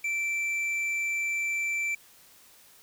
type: tone with tanh clipping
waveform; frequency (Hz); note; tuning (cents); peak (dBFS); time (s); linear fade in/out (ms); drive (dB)
triangle; 2337; D7; -9; -28; 0.04-1.95; 5; 10
effects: white hiss -56 dBFS RMS until 2.82 s